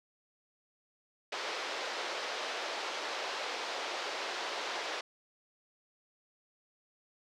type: band-pass noise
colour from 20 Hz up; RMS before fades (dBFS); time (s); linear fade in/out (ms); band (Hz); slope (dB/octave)
pink; -38; 1.32-5.01; 5; 440 to 5300; 24
effects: none